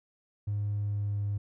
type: tone with pitch glide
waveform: triangle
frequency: 103 to 101.88 Hz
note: G#2 to G#2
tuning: -14 to -33 cents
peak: -25 dBFS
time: 0.47-1.38 s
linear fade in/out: 10 ms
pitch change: -19 cents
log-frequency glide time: 0.76-1.24 s
effects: tanh soft clip ceiling -25 dBFS